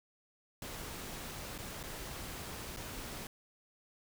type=noise with dropouts; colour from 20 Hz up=pink; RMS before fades=-44 dBFS; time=0.62-3.27 s; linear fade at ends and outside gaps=2 ms; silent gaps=1.58-1.586 / 1.83-1.836 / 2.764-2.77 s; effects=none